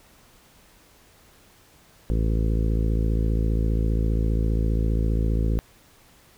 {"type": "harmonic tone", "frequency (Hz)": 55, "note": "A1", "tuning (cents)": 0, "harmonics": [1, 2, 3, 4, 5, 6, 7, 8, 9], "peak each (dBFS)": [-21, -27, -31, -33, -35, -37, -38, -39, -40], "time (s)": [2.1, 5.59], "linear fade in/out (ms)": 0, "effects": ["pink hiss -55 dBFS RMS until 6.37 s"]}